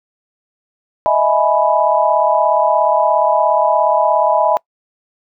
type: chord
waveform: sine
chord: E major seventh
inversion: third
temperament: equal with one note detuned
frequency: 622.3 / 659.3 / 839.8 / 987.8 Hz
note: D#5 / E5 / G#5 / B5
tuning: 0 / 0 / +19 / 0 cents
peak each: -16 dBFS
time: 1.06-4.57 s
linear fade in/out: 0 ms
effects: noise-tail reverb RT60 0.1 s tail -25 dB re dry